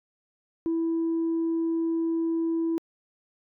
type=tone; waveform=sine; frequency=329.6 Hz; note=E4; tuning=in tune; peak=-22 dBFS; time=0.66-2.78 s; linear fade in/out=0 ms; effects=tanh soft clip ceiling -21 dBFS